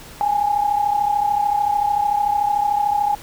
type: tone pair together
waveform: sine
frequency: 818.5 / 852 Hz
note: G#5 / G#5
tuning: -25 / +44 cents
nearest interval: minor second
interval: 69 cents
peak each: -17 / -22 dBFS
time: 0.21-3.15 s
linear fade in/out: 0 ms
effects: pink hiss -40 dBFS RMS until 3.22 s